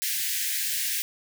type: high-pass noise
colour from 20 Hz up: white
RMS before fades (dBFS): -28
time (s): 0.02-1.02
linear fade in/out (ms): 0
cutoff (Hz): 1600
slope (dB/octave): 96
effects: none

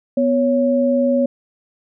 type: tone pair together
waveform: sine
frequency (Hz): 247.7 / 556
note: B3 / C#5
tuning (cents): +5 / +5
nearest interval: octave + major second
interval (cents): 1400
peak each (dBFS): -16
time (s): 0.17-1.26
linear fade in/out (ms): 5
effects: none

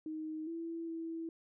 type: tone with pitch steps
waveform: sine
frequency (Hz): 312.8 / 331.9 / 328.2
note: D#4 / E4 / E4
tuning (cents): +9 / +12 / -8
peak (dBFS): -38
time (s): 0.06-1.29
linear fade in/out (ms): 2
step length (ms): 410
effects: none

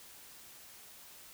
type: silence
effects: white hiss -54 dBFS RMS until 1.33 s

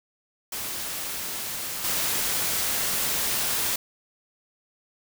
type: noise with level steps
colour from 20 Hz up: white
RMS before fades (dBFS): -32 / -26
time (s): 0.52-3.76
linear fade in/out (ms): 5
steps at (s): 1.84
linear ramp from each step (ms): 5
effects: none

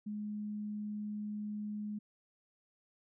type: tone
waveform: sine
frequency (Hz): 209.6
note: G#3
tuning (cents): +16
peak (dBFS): -37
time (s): 0.06-1.99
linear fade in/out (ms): 10
effects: none

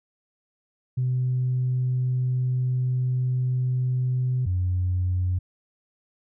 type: tone pair in turn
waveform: sine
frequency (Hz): 126.9 / 90.9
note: B2 / F#2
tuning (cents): +47 / -30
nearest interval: tritone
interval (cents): 577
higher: first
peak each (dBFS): -20 / -20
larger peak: neither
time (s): 0.97-4.46 / 4.46-5.39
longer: first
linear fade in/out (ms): 10
effects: tanh soft clip ceiling -17 dBFS

